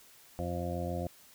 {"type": "harmonic tone", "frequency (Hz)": 87.31, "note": "F2", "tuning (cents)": 0, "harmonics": [1, 2, 3, 4, 6, 7, 8], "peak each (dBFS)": [-37, -39, -43, -42, -40, -43, -41], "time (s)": [0.39, 1.07], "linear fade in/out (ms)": 0, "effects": ["white hiss -58 dBFS RMS until 1.34 s"]}